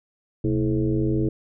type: tone with frequency modulation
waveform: sine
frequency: 226.9 Hz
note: A#3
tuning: 47 cents flat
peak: -19 dBFS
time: 0.44-1.29 s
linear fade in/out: 5 ms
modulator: 99.4 Hz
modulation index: 1.9
effects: none